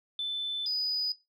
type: tone pair in turn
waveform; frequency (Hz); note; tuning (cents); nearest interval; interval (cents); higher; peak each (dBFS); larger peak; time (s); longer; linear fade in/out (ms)
sine; 3520 / 4969; A7 / D#8; 0 / -3; tritone; 597; second; -29 / -27; second; 0.19-0.66 / 0.66-1.12; first; 2
effects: noise-tail reverb RT60 0.2 s tail -17 dB re dry + tanh soft clip ceiling -24 dBFS